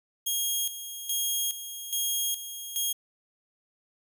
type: tone with tremolo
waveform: 10% pulse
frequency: 3260 Hz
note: G#7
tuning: 33 cents flat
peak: -18 dBFS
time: 0.26-2.93 s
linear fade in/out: 10 ms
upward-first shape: square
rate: 1.2 Hz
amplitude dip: 70%
effects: none